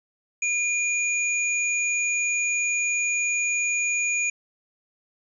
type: tone pair together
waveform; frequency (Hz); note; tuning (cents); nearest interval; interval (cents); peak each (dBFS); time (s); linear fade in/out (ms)
sine; 2423 / 6800; D#7 / G#8; -47 / +40; octave + tritone; 1787; -23 / -27; 0.42-4.3; 5
effects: none